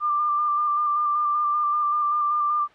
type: tone with vibrato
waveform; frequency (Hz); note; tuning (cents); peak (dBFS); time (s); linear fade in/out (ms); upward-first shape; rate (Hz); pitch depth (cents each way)
sine; 1190; D6; +22; -19; 0-2.68; 50; square; 5.2; 18
effects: white hiss -52 dBFS RMS until 2.74 s + low-pass 2000 Hz 12 dB/octave